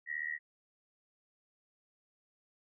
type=tone with amplitude modulation; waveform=sine; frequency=1910 Hz; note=A#6; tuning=42 cents sharp; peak=-31 dBFS; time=0.06-0.39 s; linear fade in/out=50 ms; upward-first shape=sine; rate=76.5 Hz; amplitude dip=95%; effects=none